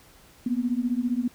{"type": "beating tone pair", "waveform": "sine", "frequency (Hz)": [236.8, 251.8], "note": ["A#3", "B3"], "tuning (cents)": [27, 34], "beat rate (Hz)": 15, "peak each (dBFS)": -26, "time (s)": [0.46, 1.28], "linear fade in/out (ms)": 5, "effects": ["pink hiss -54 dBFS RMS until 1.34 s"]}